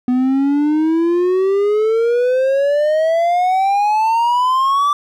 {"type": "exponential sweep", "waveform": "triangle", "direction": "up", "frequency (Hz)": [246.9, 1174.7], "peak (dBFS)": -10, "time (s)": [0.08, 4.93], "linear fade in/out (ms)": 2, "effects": []}